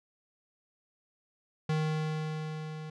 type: tone with level ramp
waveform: square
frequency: 155.56 Hz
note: D#3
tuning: in tune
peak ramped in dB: -27 to -40 dBFS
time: 1.69-2.9 s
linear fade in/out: 5 ms
effects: low-pass 5000 Hz 12 dB/octave